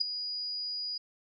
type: tone with ADSR envelope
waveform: sine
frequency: 4902 Hz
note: D#8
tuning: 27 cents flat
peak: -21 dBFS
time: 0-0.98 s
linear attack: 15 ms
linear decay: 4 ms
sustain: -12 dB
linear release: 8 ms
effects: none